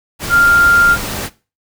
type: tone in noise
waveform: sine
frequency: 1396.9 Hz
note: F6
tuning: in tune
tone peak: -7 dBFS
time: 0.29-0.97 s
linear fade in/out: 50 ms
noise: pink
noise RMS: -22 dBFS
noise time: 0.19-1.3 s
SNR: +12 dB
effects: noise-tail reverb RT60 0.3 s tail -18 dB re dry